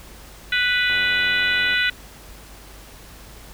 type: harmonic tone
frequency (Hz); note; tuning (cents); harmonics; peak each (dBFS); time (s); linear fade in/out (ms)
493.9; B4; 0; 3 / 4 / 5 / 6 / 7 / 8; -21 / -23 / -25 / -27 / -28 / -29; 0.52-1.9; 5
type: click train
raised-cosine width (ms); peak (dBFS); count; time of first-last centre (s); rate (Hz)
1; -24; 79; 0.9-1.741; 92.8
effects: added 50 Hz sine -44 dBFS peak until 3.53 s + pink hiss -44 dBFS RMS until 3.53 s